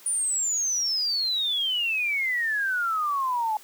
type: exponential sweep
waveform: sine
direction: down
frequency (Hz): 9540 to 842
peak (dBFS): -23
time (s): 0.06-3.57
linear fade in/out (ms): 2
effects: white hiss -50 dBFS RMS until 3.63 s + high-pass 200 Hz 12 dB/octave